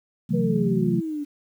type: chord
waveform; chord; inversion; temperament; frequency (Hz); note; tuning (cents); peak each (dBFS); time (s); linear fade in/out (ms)
sine; F# half-diminished seventh; second; just; 133.2 / 166.5 / 185 / 222; C3 / E3 / F#3 / A3; +31 / +18 / 0 / +16; -28 / -25 / -24 / -25; 0.29-1.01; 20
type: exponential sweep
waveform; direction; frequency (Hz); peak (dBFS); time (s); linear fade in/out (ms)
sine; down; 489.7 to 285.4; -26; 0.33-1.25; 20
effects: 9-bit